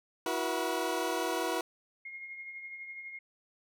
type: chord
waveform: 20% pulse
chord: E suspended second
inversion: none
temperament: equal with one note detuned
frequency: 329.6 / 370 / 481.8 Hz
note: E4 / F#4 / B4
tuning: 0 / 0 / -43 cents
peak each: -30 dBFS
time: 0.26-1.61 s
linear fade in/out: 2 ms
type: tone with tremolo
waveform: sine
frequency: 2143 Hz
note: C7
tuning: 41 cents sharp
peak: -39 dBFS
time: 2.05-3.19 s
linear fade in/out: 5 ms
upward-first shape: triangle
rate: 12 Hz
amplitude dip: 50%
effects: none